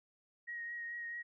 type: tone with vibrato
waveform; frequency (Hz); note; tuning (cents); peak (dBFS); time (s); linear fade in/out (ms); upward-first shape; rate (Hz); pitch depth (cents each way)
sine; 1883; A#6; +17; -40; 0.47-1.23; 20; triangle; 4.6; 22
effects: none